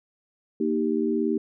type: chord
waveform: sine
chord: Eb major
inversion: second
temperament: equal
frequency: 233.1 / 311.1 / 392 Hz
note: Bb3 / Eb4 / G4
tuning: 0 / 0 / 0 cents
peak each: -26 dBFS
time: 0.6-1.38 s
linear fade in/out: 5 ms
effects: none